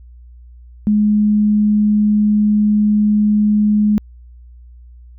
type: tone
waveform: sine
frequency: 210 Hz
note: G#3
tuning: 19 cents sharp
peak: -10 dBFS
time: 0.87-3.98 s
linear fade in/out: 0 ms
effects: added 60 Hz sine -37 dBFS peak until 5.18 s